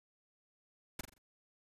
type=noise with echo; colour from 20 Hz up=pink; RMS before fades=-39 dBFS; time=0.99-1.01 s; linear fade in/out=5 ms; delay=43 ms; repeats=4; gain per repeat=-8 dB; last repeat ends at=1.182 s; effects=resampled to 32000 Hz